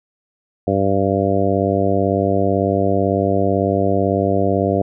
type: harmonic tone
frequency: 98 Hz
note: G2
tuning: in tune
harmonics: 1 / 2 / 3 / 4 / 5 / 6 / 7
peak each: -22 / -22 / -22 / -22 / -22 / -22 / -22 dBFS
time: 0.67-4.82 s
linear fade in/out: 5 ms
effects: none